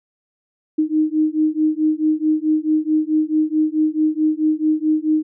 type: beating tone pair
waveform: sine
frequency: 307.8 / 312.4 Hz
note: D#4 / D#4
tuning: -19 / +7 cents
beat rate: 4.6 Hz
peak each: -18 dBFS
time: 0.78-5.23 s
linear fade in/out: 10 ms
effects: none